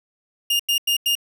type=tone bursts; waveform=40% pulse; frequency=2831 Hz; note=F7; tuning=23 cents sharp; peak=-16 dBFS; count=4; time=0.5-1.153 s; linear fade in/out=5 ms; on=95 ms; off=91 ms; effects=none